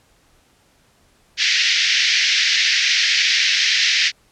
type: band-pass noise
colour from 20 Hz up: pink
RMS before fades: -17 dBFS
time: 1.37-4.12 s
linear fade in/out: 50 ms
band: 1800 to 5800 Hz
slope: 48 dB/octave
effects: pink hiss -57 dBFS RMS until 4.31 s + low-pass 11000 Hz 12 dB/octave